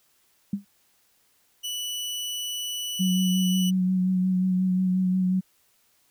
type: tone with exponential decay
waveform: sine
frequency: 200.4 Hz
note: G3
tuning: 38 cents sharp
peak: -20 dBFS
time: 0.53-0.65 s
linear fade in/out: 5 ms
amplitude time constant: 25 ms
type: tone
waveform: sawtooth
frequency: 2960 Hz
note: F#7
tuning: in tune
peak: -26 dBFS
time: 1.63-3.71 s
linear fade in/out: 20 ms
type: tone with vibrato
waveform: sine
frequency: 185 Hz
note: F#3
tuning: in tune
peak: -20 dBFS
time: 2.99-5.41 s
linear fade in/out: 20 ms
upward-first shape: sine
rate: 5.6 Hz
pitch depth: 21 cents each way
effects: white hiss -65 dBFS RMS until 6.1 s